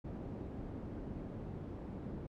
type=low-pass noise; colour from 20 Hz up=white; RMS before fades=-44 dBFS; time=0.04-2.27 s; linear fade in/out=10 ms; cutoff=280 Hz; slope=12 dB/octave; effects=MP3 96 kbps